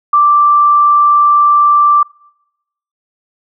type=tone; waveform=sine; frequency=1174 Hz; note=D6; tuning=1 cent flat; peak=-5 dBFS; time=0.13-2.03 s; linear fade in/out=5 ms; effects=noise-tail reverb RT60 0.9 s tail -26 dB re dry